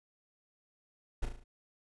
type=noise with echo; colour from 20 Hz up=brown; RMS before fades=-31 dBFS; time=1.22-1.26 s; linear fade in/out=10 ms; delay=36 ms; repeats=5; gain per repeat=-5 dB; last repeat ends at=1.44 s; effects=resampled to 24000 Hz

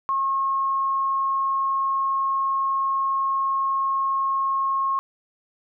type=tone; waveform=sine; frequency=1083 Hz; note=C#6; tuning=41 cents flat; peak=-20 dBFS; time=0.09-4.99 s; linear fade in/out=0 ms; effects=none

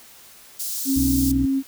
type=high-pass noise; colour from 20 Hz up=white; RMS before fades=-28 dBFS; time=0.59-1.32 s; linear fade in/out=10 ms; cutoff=4500 Hz; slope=24 dB/octave
type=tone; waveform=sine; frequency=270 Hz; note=C#4; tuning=45 cents flat; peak=-18 dBFS; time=0.85-1.63 s; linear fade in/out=50 ms
type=harmonic tone; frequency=61.74 Hz; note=B1; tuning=in tune; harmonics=1 / 2 / 4 / 5; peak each=-25 / -28 / -31 / -32 dBFS; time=0.96-1.46 s; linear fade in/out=5 ms
effects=white hiss -47 dBFS RMS until 1.67 s

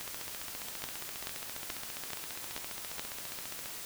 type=two click trains; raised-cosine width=0.2 ms; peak=-18 / -23 dBFS; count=6 / 55; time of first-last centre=0.84-2.995 / 0.01-3.659 s; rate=2.32 / 14.8 Hz; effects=white hiss -43 dBFS RMS until 3.85 s

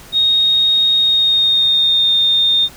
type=tone with pitch glide; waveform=sine; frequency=3729 to 3650 Hz; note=A#7 to A#7; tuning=0 to -37 cents; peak=-10 dBFS; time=0.12-2.69 s; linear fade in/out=50 ms; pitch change=-37 cents; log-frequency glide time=0.97-2.14 s; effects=pink hiss -39 dBFS RMS until 2.76 s

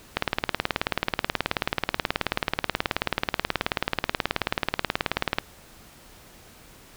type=click train; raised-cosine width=0.3 ms; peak=-5 dBFS; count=98; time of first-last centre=0.17-5.385 s; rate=18.6 Hz; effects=pink hiss -50 dBFS RMS until 6.96 s

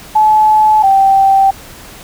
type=tone pair in turn; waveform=sine; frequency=860 / 779 Hz; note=A5 / G5; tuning=-40 / -11 cents; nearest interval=major second; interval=171 cents; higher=first; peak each=-5 dBFS; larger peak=neither; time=0.15-0.83 / 0.83-1.51 s; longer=neither; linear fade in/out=10 ms; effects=pink hiss -34 dBFS RMS until 2.03 s

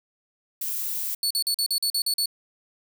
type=noise; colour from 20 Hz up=violet; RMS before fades=-29 dBFS; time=0.61-1.15 s; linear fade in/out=5 ms
type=tone bursts; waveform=sawtooth; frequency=4435 Hz; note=C#8; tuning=in tune; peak=-19 dBFS; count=9; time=1.23-2.258 s; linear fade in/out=2 ms; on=76 ms; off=43 ms
effects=none

